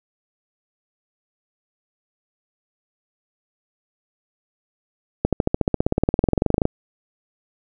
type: accelerating click train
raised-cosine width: 2 ms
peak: -3 dBFS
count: 27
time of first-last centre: 5.25-6.654 s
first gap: 77 ms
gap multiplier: 0.97
effects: none